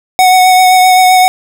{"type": "tone with vibrato", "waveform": "square", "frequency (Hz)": 740, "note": "F#5", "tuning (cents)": 0, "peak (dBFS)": -4, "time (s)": [0.19, 1.28], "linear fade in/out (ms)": 0, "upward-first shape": "triangle", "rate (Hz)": 7.7, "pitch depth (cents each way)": 20, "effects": []}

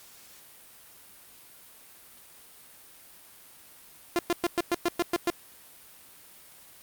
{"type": "tone bursts", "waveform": "sawtooth", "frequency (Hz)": 346.4, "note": "F4", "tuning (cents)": -14, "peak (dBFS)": -19, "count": 9, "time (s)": [4.16, 5.301], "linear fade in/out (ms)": 0, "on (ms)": 29, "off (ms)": 110, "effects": ["white hiss -52 dBFS RMS until 6.82 s", "Opus 48 kbps"]}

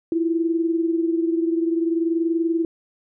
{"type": "tone pair together", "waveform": "sine", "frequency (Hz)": [329.6, 350.1], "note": ["E4", "F4"], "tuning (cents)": [0, 4], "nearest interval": "minor second", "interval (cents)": 104, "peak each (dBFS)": [-19, -26], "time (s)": [0.12, 2.65], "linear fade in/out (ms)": 2, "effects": []}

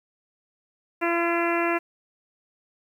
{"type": "harmonic tone", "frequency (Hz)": 340.3, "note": "F4", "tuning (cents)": -45, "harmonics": [1, 2, 3, 4, 5, 6, 7, 8], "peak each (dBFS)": [-25, -28, -30, -31, -32, -33, -33, -34], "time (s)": [1.01, 1.79], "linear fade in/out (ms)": 20, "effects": ["9-bit"]}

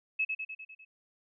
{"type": "tone with echo", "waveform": "sine", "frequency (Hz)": 2589, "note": "E7", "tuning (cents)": -32, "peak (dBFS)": -26, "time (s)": [0.19, 0.25], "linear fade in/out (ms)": 10, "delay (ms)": 100, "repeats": 6, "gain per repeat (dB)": -4, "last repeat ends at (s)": 0.85, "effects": []}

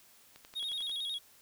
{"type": "click train", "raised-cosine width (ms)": 0.2, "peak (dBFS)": -33, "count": 7, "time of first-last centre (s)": [0.36, 0.896], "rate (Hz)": 11.2}
{"type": "tone with vibrato", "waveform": "triangle", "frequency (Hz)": 3520, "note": "A7", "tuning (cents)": 0, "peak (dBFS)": -33, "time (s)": [0.55, 1.19], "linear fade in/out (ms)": 20, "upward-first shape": "square", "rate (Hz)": 11, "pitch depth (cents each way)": 97}
{"effects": ["white hiss -61 dBFS RMS until 1.41 s"]}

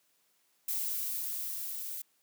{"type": "noise with level ramp", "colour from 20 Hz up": "violet", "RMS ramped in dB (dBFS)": [-33, -40], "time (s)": [0.68, 2.02], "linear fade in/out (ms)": 5, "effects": ["white hiss -72 dBFS RMS until 2.22 s", "high-pass 150 Hz 12 dB/octave"]}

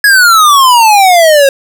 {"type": "exponential sweep", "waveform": "square", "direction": "down", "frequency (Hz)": [1690, 537], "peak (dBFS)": -3, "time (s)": [0.04, 1.49], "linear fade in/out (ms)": 2, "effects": []}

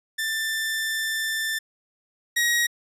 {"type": "tone pair in turn", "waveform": "sawtooth", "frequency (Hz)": [1776, 1895.6], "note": ["A6", "A#6"], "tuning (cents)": [16, 28], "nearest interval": "minor second", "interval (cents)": 112, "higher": "second", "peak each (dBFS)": [-21, -16], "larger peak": "second", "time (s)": [[0.18, 1.59], [2.36, 2.67]], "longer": "first", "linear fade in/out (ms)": 10, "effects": ["resampled to 32000 Hz"]}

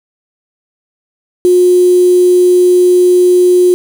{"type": "tone with quantisation", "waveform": "sine", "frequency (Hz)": 360, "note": "F#4", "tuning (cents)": -47, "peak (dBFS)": -4, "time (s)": [1.45, 3.74], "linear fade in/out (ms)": 0, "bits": 4, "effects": []}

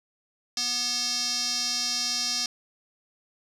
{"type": "tone with band-pass filter", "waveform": "square", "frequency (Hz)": 244.4, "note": "B3", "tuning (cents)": -18, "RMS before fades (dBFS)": -28, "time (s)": [0.57, 2.46], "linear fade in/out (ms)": 2, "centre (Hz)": 5200, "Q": 5.4, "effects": []}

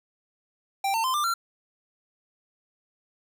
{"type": "tone with pitch steps", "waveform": "square", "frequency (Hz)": [785, 901.7, 1035.8, 1189.8, 1366.8], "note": ["G5", "A5", "C6", "D6", "F6"], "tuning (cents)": [2, 42, -18, 22, -38], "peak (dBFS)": -24, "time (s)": [0.84, 1.34], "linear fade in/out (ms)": 5, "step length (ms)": 100, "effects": []}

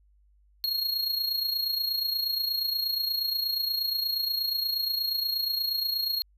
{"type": "tone with amplitude modulation", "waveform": "square", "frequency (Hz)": 4281, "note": "C8", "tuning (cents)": 39, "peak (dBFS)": -24, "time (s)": [0.64, 6.22], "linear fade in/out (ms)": 0, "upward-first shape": "sine", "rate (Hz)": 28.4, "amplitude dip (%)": 60, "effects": ["added 50 Hz sine -59 dBFS peak until 6.37 s"]}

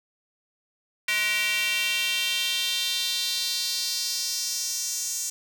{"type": "tone with high-pass filter sweep", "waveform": "square", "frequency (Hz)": 210.9, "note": "G#3", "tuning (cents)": 27, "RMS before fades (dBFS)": -27, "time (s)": [1.08, 5.3], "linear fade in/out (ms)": 5, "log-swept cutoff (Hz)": [2200, 6700], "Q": 3.2, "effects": []}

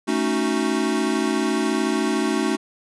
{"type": "chord", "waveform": "square", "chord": "D# half-diminished seventh", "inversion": "second", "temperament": "equal", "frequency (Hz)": [220, 277.2, 311.1, 370], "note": ["A3", "C#4", "D#4", "F#4"], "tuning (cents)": [0, 0, 0, 0], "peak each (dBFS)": -26, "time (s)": [0.07, 2.57], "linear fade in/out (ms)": 20, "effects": ["resampled to 24000 Hz"]}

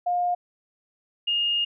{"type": "tone pair in turn", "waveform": "sine", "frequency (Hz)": [710, 2840], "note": ["F5", "F7"], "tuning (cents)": [28, 28], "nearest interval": "2 octaves", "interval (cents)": 2400, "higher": "second", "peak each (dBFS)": -21, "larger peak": "neither", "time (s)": [[0.06, 0.35], [1.27, 1.65]], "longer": "second", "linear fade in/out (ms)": 10, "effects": []}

